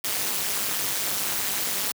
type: noise with amplitude modulation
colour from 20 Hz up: white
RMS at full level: -23 dBFS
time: 0.04-1.92 s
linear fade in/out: 5 ms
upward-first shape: sine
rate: 204 Hz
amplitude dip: 90%
effects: high-pass 100 Hz 12 dB/octave